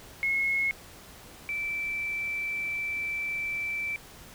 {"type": "tone pair in turn", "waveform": "sine", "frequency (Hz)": [2173, 2330], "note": ["C#7", "D7"], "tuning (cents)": [-35, -14], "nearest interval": "minor second", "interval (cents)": 121, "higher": "second", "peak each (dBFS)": [-24, -29], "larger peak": "first", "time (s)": [[0.23, 0.71], [1.49, 3.96]], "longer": "second", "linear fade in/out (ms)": 0, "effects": ["pink hiss -49 dBFS RMS until 4.34 s"]}